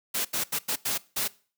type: noise bursts at uneven times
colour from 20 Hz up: white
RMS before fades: -28 dBFS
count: 6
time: 0.14-0.25 / 0.33-0.44 / 0.52-0.59 / 0.68-0.76 / 0.85-0.98 / 1.16-1.28 s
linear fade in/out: 10 ms
effects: noise-tail reverb RT60 0.4 s tail -21 dB re dry + high-pass 100 Hz 12 dB/octave